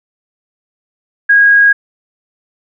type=tone; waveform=sine; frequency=1641 Hz; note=G#6; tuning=21 cents flat; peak=-4 dBFS; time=1.29-1.73 s; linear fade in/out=10 ms; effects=none